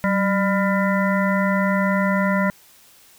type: harmonic tone with a mistuned harmonic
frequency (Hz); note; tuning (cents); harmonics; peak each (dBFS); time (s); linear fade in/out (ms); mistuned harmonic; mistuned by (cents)
199.8; G3; +33; 1 / 3 / 5 / 7 / 9 / 10; -19 / -24 / -26 / -27 / -29 / -29; 0.04-2.5; 0; 1; -76
effects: white hiss -51 dBFS RMS until 3.18 s